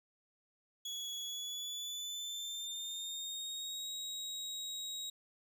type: tone with pitch glide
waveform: 30% pulse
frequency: 3369 to 3803 Hz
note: G#7 to A#7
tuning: +24 to +34 cents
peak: -37 dBFS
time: 0.85-5.1 s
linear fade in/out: 5 ms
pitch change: +210 cents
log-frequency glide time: 1.23-3.9 s
effects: none